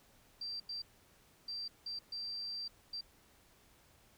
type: tone bursts at uneven times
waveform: sine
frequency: 4699 Hz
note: D8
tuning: in tune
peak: -39 dBFS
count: 6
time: 0.41-0.6 / 0.69-0.82 / 1.48-1.68 / 1.86-1.99 / 2.12-2.68 / 2.93-3.01 s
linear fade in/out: 5 ms
effects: pink hiss -66 dBFS RMS until 4.17 s